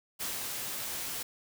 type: noise with ADSR envelope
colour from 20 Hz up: white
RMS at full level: -35 dBFS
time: 0.19-1.23 s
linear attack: 25 ms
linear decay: 200 ms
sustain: -2 dB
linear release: 7 ms
effects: none